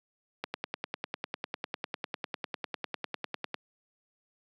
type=click train; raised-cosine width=0.3 ms; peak=-16 dBFS; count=32; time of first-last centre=0.44-3.543 s; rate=9.99 Hz; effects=high-pass 200 Hz 12 dB/octave